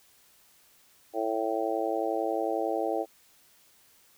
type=harmonic tone; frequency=111.1 Hz; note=A2; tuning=17 cents sharp; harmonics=3 / 4 / 5 / 6 / 7; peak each=-33 / -33 / -33 / -33 / -33 dBFS; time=1.13-3.06 s; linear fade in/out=50 ms; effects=white hiss -61 dBFS RMS until 4.17 s